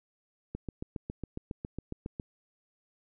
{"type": "click train", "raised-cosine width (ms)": 3, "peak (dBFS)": -23, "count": 13, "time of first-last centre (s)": [0.55, 2.198], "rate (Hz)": 7.28, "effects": []}